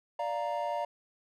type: chord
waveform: triangle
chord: Bb major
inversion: first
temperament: equal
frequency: 587.3 / 698.5 / 932.3 Hz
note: D5 / F5 / Bb5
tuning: 0 / 0 / 0 cents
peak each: -33 dBFS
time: 0.19-0.85 s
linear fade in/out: 5 ms
effects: none